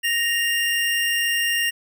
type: tone pair together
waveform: square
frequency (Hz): 1864.7 / 2797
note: A#6 / F7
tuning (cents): 0 / +2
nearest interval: perfect fifth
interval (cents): 702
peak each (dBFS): -23 / -23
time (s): 0.03-1.71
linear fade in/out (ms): 20
effects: none